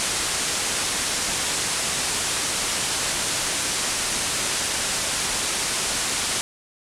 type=low-pass noise; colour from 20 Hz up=white; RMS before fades=-25 dBFS; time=0-6.41 s; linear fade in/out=0 ms; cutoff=10000 Hz; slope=48 dB/octave; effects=none